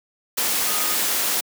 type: tone in noise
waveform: sine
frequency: 1243 Hz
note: D#6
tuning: 2 cents flat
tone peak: -33 dBFS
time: 0.67-0.96 s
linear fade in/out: 10 ms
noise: white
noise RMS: -22 dBFS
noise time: 0.37-1.41 s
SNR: -14 dB
effects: high-pass 200 Hz 12 dB/octave